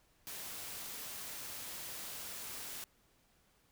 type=noise; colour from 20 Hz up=white; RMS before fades=-45 dBFS; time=0.27-2.84 s; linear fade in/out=0 ms; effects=pink hiss -71 dBFS RMS until 3.71 s